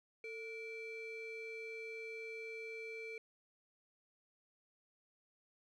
triangle ring-modulated tone, 942 Hz, A#5, 18 cents sharp, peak -39 dBFS, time 0.24-3.18 s, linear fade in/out 2 ms, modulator 1390 Hz, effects none

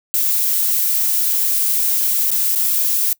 violet noise with dropouts, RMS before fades -17 dBFS, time 0.14-3.13 s, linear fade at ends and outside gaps 0 ms, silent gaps 2.305-2.315 / 2.551-2.558 s, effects noise-tail reverb RT60 0.1 s tail -24 dB re dry

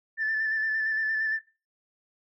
sine tone with vibrato, 1760 Hz, A6, in tune, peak -24 dBFS, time 0.17-1.4 s, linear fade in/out 50 ms, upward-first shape square, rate 8.7 Hz, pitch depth 22 cents each way, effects noise-tail reverb RT60 0.3 s tail -19 dB re dry + tanh soft clip ceiling -20 dBFS

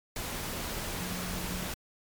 sine tone in noise, 180.4 Hz, F#3, 44 cents flat, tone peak -38 dBFS, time 1-1.68 s, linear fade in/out 2 ms, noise pink, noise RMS -36 dBFS, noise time 0.16-1.74 s, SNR -5 dB, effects MP3 96 kbps

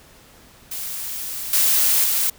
blue noise with level steps, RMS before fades -29 / -17 / -20 dBFS, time 0.71-2.3 s, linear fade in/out 5 ms, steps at 1.53 / 2.04 s, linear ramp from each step 2 ms, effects pink hiss -49 dBFS RMS until 2.38 s

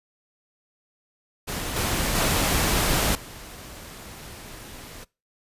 pink noise with level steps, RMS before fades -30 / -25 / -22 / -41 dBFS, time 1.47-5.05 s, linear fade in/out 20 ms, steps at 1.76 / 2.15 / 3.15 s, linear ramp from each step 2 ms, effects noise-tail reverb RT60 0.3 s tail -24 dB re dry + resampled to 32000 Hz

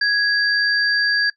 sine tone pair together, 1661.2 / 4699 Hz, G#6 / D8, 0 / 0 cents, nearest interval octave + tritone, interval 1800 cents, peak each -16 / -21 dBFS, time 0.01-1.3 s, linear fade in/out 5 ms, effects noise-tail reverb RT60 0.1 s tail -19 dB re dry

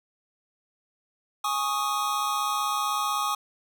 square chord, Ab suspended fourth, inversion none, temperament equal, 830.6 / 1108.7 / 1244.5 Hz, Ab5 / Db6 / Eb6, 0 / 0 / 0 cents, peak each -32 / -30 / -29 dBFS, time 1.44-3.35 s, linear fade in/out 5 ms, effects none

